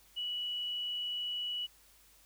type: tone with frequency modulation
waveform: sine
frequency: 2941 Hz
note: F#7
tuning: 11 cents flat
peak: -34 dBFS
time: 0.16-1.67 s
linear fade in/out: 20 ms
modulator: 26.6 Hz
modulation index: 0.31
effects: added 50 Hz sine -69 dBFS peak until 2.25 s + white hiss -63 dBFS RMS until 2.25 s